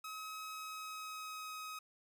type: tone with pitch glide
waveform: sawtooth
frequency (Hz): 1276 to 1265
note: D#6 to D#6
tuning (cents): +43 to +28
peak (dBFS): -40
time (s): 0.04-1.79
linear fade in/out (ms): 5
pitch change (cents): -15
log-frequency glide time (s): 0.51-1.53
effects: none